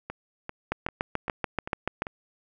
two click trains, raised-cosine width 0.5 ms, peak -19 / -11 dBFS, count 6 / 10, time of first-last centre 0.1-2.069 / 0.72-2.021 s, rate 2.54 / 6.92 Hz, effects none

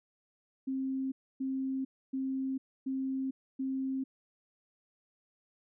sine tone bursts, 265.6 Hz, C4, 26 cents sharp, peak -31 dBFS, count 5, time 0.67-4.04 s, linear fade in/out 10 ms, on 450 ms, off 280 ms, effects none

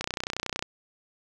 click train, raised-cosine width 0.2 ms, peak -12 dBFS, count 20, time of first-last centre 0.01-0.625 s, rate 30.9 Hz, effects none

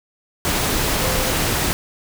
sine tone in noise, 520 Hz, C5, 11 cents flat, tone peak -27 dBFS, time 1.01-1.3 s, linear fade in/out 0 ms, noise pink, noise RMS -20 dBFS, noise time 0.45-1.73 s, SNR -10 dB, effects none

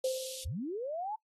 pink high-pass noise, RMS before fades -43 dBFS, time 0.04-0.44 s, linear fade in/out 2 ms, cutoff 3000 Hz, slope 48 dB/octave
sine tone with exponential decay, 520 Hz, C5, 11 cents flat, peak -26 dBFS, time 0.04-0.55 s, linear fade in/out 5 ms, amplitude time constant 110 ms
sine linear sweep, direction up, 51.4 to 890 Hz, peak -34 dBFS, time 0.45-1.16 s, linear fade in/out 10 ms
effects noise-tail reverb RT60 0.1 s tail -21 dB re dry + AAC 32 kbps

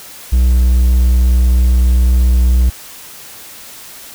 triangle tone, 61.74 Hz, B1, in tune, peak -5 dBFS, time 0.32-2.7 s, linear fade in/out 10 ms, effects white hiss -34 dBFS RMS until 4.14 s

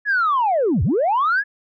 sine linear two-way sweep, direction down then up, 1725 to 68.1 to 1725 Hz, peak -14 dBFS, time 0.05-1.44 s, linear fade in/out 50 ms, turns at 0.83 s, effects tanh soft clip ceiling -12 dBFS

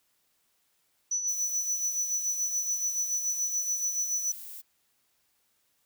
sine tone with tremolo, 5950 Hz, F#8, 9 cents sharp, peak -25 dBFS, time 1.11-4.32 s, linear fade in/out 5 ms, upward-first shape sine, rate 7 Hz, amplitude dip 55%
violet noise, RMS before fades -43 dBFS, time 1.27-4.62 s, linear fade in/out 20 ms
effects white hiss -72 dBFS RMS until 5.85 s

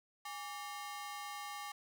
sawtooth ring-modulated tone, 990 Hz, B5, 4 cents sharp, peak -36 dBFS, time 0.25-1.72 s, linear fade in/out 5 ms, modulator 168 Hz, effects none

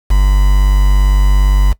triangle tone with quantisation, 48.76 Hz, G1, 8 cents flat, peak -4 dBFS, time 0.1-1.73 s, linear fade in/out 10 ms, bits 4, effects noise-tail reverb RT60 0.1 s tail -19 dB re dry

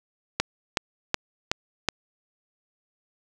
click train, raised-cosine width 0.2 ms, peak -4 dBFS, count 5, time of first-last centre 0.4-1.887 s, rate 2.69 Hz, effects none

